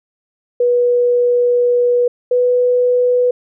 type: tone pair in turn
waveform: sine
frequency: 486.9 / 494 Hz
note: B4 / B4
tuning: -25 / 0 cents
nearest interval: unison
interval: 25 cents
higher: second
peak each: -10 dBFS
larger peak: neither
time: 0.6-2.08 / 2.31-3.31 s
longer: first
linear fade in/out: 5 ms
effects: none